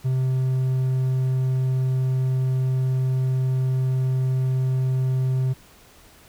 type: tone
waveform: triangle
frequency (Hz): 130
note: C3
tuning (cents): -11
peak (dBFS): -17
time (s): 0.04-5.54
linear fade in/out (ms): 20
effects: pink hiss -51 dBFS RMS until 6.28 s

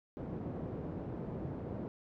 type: band-pass noise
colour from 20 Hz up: pink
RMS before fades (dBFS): -41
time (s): 0.17-1.88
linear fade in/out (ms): 0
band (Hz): 100 to 460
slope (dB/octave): 12
effects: none

